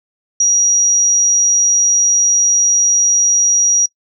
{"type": "tone", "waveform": "sine", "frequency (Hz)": 5750, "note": "F8", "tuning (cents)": 50, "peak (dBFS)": -8, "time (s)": [0.4, 3.86], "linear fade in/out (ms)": 5, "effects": ["noise-tail reverb RT60 0.1 s tail -26 dB re dry"]}